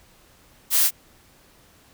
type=noise; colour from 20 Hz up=blue; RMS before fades=-18 dBFS; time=0.7-0.91 s; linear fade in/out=50 ms; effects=pink hiss -55 dBFS RMS until 1.93 s